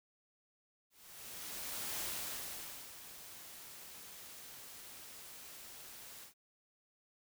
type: noise with ADSR envelope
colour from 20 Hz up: white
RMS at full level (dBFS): -40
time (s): 0.9-6.34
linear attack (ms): 1100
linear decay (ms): 880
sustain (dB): -12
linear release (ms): 110
effects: none